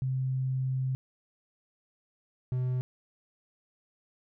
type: tone pair in turn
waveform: sine / triangle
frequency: 130.81 / 126.72 Hz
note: C3 / B2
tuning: 0 / +45 cents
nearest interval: minor second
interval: 55 cents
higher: first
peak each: -27 / -25 dBFS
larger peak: second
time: 0.02-0.95 / 2.52-2.81 s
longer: first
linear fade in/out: 0 ms
effects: none